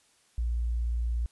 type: tone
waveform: sine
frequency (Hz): 58.5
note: A#1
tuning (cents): +7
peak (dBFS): -26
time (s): 0.38-1.26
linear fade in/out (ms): 0
effects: white hiss -65 dBFS RMS until 1.31 s + resampled to 24000 Hz